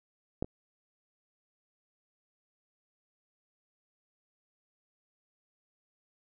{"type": "clicks", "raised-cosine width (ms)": 2, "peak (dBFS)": [-16, -28], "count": 2, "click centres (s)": [0.425, 0.445], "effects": []}